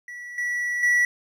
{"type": "tone with level steps", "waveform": "triangle", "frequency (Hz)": 1946, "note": "B6", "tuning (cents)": -26, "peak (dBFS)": [-33, -22, -15], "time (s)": [0.08, 1.05], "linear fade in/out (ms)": 2, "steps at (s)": [0.38, 0.83], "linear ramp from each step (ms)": 2, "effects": []}